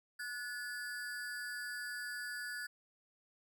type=ring-modulated tone; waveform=square; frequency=1588 Hz; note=G6; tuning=22 cents sharp; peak=-38 dBFS; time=0.19-2.67 s; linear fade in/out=10 ms; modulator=126 Hz; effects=none